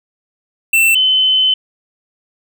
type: tone pair in turn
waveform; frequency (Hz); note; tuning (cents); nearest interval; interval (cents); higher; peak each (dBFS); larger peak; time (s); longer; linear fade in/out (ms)
square / sine; 2681 / 3047; E7 / G7; +29 / -50; major second; 221; second; -9; neither; 0.73-0.95 / 0.95-1.54; second; 5
effects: none